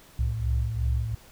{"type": "tone cluster", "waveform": "sine", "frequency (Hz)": [65.2, 68, 111.3], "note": ["C2", "C#2", "A2"], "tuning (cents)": [-5, -33, 20], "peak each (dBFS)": -28, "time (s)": [0.19, 1.15], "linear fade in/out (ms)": 5, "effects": ["pink hiss -53 dBFS RMS until 1.31 s"]}